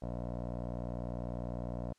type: tone with low-pass filter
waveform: 15% pulse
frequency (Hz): 60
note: B1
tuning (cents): -49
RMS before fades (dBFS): -39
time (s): 0.02-1.93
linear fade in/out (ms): 5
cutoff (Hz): 680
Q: 2.1
effects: white hiss -72 dBFS RMS until 1.98 s + low-pass 7000 Hz 12 dB/octave